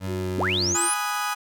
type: tone with vibrato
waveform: 25% pulse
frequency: 94.3 Hz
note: F#2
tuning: 33 cents sharp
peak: -24 dBFS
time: 0-0.77 s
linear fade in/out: 50 ms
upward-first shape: sine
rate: 2.3 Hz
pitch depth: 24 cents each way
type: tone with pitch glide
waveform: sine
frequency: 366.2 to 343.7 Hz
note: F#4 to F4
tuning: -18 to -28 cents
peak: -29 dBFS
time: 0.06-0.9 s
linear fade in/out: 50 ms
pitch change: -110 cents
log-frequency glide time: 0.5-0.72 s
type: linear sweep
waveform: sine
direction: up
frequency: 122.7 to 10290 Hz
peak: -22 dBFS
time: 0.38-0.94 s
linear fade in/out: 5 ms
type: chord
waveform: 35% pulse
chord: G# minor seventh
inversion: none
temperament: equal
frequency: 830.6 / 987.8 / 1244.5 / 1480 Hz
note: G#5 / B5 / D#6 / F#6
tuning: 0 / 0 / 0 / 0 cents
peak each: -28 / -32 / -26 / -31 dBFS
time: 0.74-1.35 s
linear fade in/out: 20 ms
effects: none